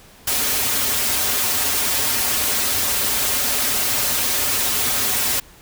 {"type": "noise with comb filter", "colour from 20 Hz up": "white", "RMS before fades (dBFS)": -20, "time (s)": [0.27, 5.4], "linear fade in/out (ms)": 5, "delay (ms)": 6, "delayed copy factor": -1, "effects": ["pink hiss -47 dBFS RMS until 5.61 s"]}